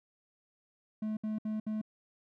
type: tone bursts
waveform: triangle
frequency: 215.7 Hz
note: A3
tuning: 34 cents flat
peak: -30 dBFS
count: 4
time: 1.02-1.815 s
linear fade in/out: 5 ms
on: 150 ms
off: 65 ms
effects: none